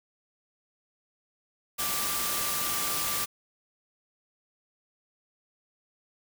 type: tone in noise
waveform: sine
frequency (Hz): 1178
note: D6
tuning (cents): +5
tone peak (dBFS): -37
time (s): 1.78-3.26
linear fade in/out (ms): 20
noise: white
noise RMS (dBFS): -30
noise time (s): 1.78-3.26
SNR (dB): -10
effects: none